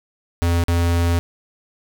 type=tone with dropouts; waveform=square; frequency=85.5 Hz; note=F2; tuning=36 cents flat; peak=-16 dBFS; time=0.42-1.19 s; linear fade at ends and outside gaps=0 ms; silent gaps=0.638-0.683 s; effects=none